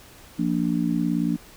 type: chord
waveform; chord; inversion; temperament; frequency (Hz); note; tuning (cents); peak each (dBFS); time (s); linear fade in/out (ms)
sine; Bb major; second; just; 174.81 / 233.1 / 291.4; F3 / Bb3 / D4; +2 / 0 / -13; -25; 0.38-1.37; 20
effects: pink hiss -48 dBFS RMS until 1.56 s